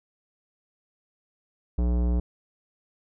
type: tone with tanh clipping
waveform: sine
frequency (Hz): 60.1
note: B1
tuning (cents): -46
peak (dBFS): -23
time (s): 1.78-2.2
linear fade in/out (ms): 5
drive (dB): 18
effects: none